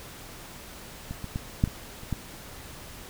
clicks, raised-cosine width 5 ms, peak -21 / -22 / -17 / -8 / -23 / -29 / -15 dBFS, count 7, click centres 1.11 / 1.243 / 1.359 / 1.639 / 1.676 / 2.034 / 2.127 s, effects pink hiss -44 dBFS RMS until 3.09 s

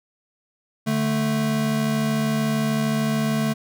square tone pair together, 146.97 / 220.2 Hz, D3 / A3, +2 / +2 cents, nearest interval perfect fifth, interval 700 cents, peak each -26 / -22 dBFS, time 0.86-3.54 s, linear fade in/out 20 ms, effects none

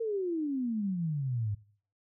sine exponential sweep, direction down, 466.2 to 99.8 Hz, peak -29 dBFS, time 0-1.55 s, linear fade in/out 10 ms, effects noise-tail reverb RT60 0.5 s tail -20 dB re dry

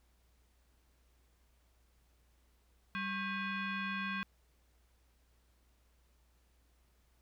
sine tone with frequency modulation, 698.5 Hz, F5, in tune, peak -35 dBFS, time 2.95-4.23 s, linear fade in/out 0 ms, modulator 893 Hz, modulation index 2.4, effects added 60 Hz sine -68 dBFS peak until 7.21 s + pink hiss -75 dBFS RMS until 7.21 s

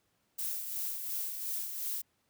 violet noise with tremolo, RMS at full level -35 dBFS, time 0.38-2.02 s, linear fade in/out 10 ms, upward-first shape sine, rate 2.8 Hz, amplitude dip 45%, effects pink hiss -75 dBFS RMS until 2.29 s + high-pass 80 Hz 12 dB/octave

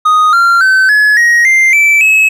triangle tone with pitch steps, 1244.5 / 1380.9 / 1532.2 / 1700 / 1886.3 / 2093 / 2322 / 2577 Hz, D#6 / F6 / G6 / G#6 / A#6 / C7 / D7 / E7, 0 / -20 / -40 / +40 / +20 / 0 / -20 / -40 cents, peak -3 dBFS, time 0.05-2.29 s, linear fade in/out 10 ms, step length 280 ms, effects none

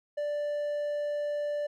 triangle tone, 587.3 Hz, D5, in tune, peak -27 dBFS, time 0.17-1.67 s, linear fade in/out 10 ms, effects none

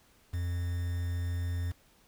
triangle tone with quantisation, 87.31 Hz, F2, in tune, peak -28 dBFS, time 0.33-1.72 s, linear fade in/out 10 ms, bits 8, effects pink hiss -64 dBFS RMS until 2.07 s

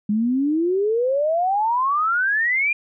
sine exponential sweep, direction up, 203.4 to 2442 Hz, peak -17 dBFS, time 0.09-2.73 s, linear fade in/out 5 ms, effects none

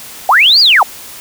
sine linear two-way sweep, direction up then down, 672 to 4941 to 672 Hz, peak -4 dBFS, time 0.29-0.83 s, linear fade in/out 2 ms, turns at 0.6 s, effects white hiss -31 dBFS RMS until 1.2 s

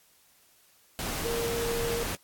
sine tone in noise, 466.2 Hz, A#4, in tune, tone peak -29 dBFS, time 1.25-2.03 s, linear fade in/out 0 ms, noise pink, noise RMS -33 dBFS, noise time 0.99-2.15 s, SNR +1 dB, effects white hiss -62 dBFS RMS until 2.23 s + AAC 64 kbps

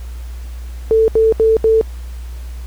sine tone bursts, 444.3 Hz, A4, 17 cents sharp, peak -8 dBFS, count 4, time 0.91-1.812 s, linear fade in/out 0 ms, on 170 ms, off 74 ms, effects added 60 Hz sine -25 dBFS peak until 2.66 s + pink hiss -44 dBFS RMS until 2.66 s

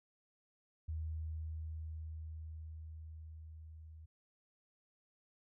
sine tone with level ramp, 79.2 Hz, D#2, 31 cents sharp, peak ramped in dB -37 to -51 dBFS, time 0.88-4.06 s, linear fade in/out 10 ms, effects none

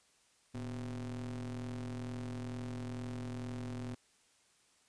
square ring-modulated tone, 66.7 Hz, C2, 34 cents sharp, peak -37 dBFS, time 0.54-3.95 s, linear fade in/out 10 ms, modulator 179 Hz, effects white hiss -69 dBFS RMS until 4.88 s + resampled to 22050 Hz

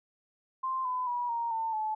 sine tone with pitch steps, 1046.5 / 1007.4 / 969.7 / 933.4 / 898.5 / 864.9 Hz, C6 / B5 / B5 / A#5 / A5 / A5, 0 / +34 / -32 / +2 / +36 / -30 cents, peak -29 dBFS, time 0.63-1.95 s, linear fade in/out 10 ms, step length 220 ms, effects none

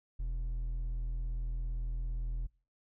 sine tone with hard clipping, 41.2 Hz, E1, in tune, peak -34 dBFS, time 0.19-2.47 s, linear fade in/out 10 ms, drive 4 dB, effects noise-tail reverb RT60 0.4 s tail -25 dB re dry

